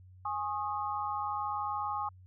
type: chord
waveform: sine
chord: Ab suspended fourth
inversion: none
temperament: equal with one note detuned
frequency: 830.6 / 1084 / 1244.5 Hz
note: Ab5 / Db6 / Eb6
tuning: 0 / -39 / 0 cents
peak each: -35 / -37 / -37 dBFS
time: 0.25-2.09 s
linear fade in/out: 5 ms
effects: added 92 Hz sine -52 dBFS peak until 2.26 s